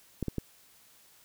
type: clicks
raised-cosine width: 3 ms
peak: -18 dBFS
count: 3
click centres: 0.227 / 0.283 / 0.383 s
effects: white hiss -60 dBFS RMS until 1.24 s